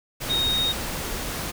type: tone in noise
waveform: sine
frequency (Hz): 3729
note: A#7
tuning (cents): 0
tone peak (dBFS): -21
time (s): 0.29-0.73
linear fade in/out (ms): 20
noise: pink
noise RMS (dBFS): -30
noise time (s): 0.2-1.52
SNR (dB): +6
effects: none